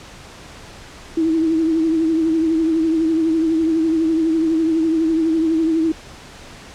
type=tone with vibrato; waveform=sine; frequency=323 Hz; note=E4; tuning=35 cents flat; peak=-14 dBFS; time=1.17-5.92 s; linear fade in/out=5 ms; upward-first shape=triangle; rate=12 Hz; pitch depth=55 cents each way; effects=pink hiss -39 dBFS RMS until 6.74 s + low-pass 7000 Hz 12 dB/octave